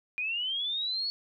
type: linear sweep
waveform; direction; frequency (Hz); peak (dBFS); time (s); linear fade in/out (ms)
sine; up; 2418 to 4435; -29; 0.18-1.1; 0
effects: none